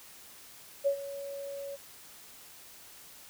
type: tone with ADSR envelope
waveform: sine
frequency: 559 Hz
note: C#5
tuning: 14 cents sharp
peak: -22 dBFS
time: 0.84-1.77 s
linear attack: 27 ms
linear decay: 89 ms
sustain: -15 dB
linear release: 28 ms
effects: white hiss -52 dBFS RMS until 3.29 s